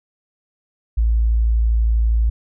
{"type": "tone", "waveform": "sine", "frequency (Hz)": 56.2, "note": "A1", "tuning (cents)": 37, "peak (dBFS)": -13, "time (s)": [0.97, 2.3], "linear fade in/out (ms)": 10, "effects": []}